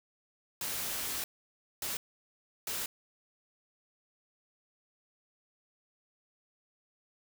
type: noise bursts at uneven times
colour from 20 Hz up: white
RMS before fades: -36 dBFS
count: 3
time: 0.61-1.24 / 1.82-1.97 / 2.67-2.86 s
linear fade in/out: 2 ms
effects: none